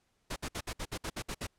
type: noise bursts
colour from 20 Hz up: pink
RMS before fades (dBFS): -37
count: 10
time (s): 0.3-1.47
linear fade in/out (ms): 10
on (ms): 63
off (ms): 60
effects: pink hiss -75 dBFS RMS until 1.58 s + low-pass 10000 Hz 12 dB/octave